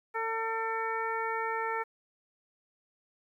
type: harmonic tone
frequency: 449.9 Hz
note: A4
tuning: 39 cents sharp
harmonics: 1 / 2 / 3 / 4 / 5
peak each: -36 / -34 / -36 / -38 / -41 dBFS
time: 0.14-1.84 s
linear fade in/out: 20 ms
effects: 11-bit